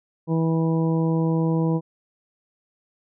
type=harmonic tone; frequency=162.8 Hz; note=E3; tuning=21 cents flat; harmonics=1 / 2 / 3 / 4 / 5 / 6; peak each=-20 / -25 / -28 / -38 / -38 / -35 dBFS; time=0.27-1.81 s; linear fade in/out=50 ms; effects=none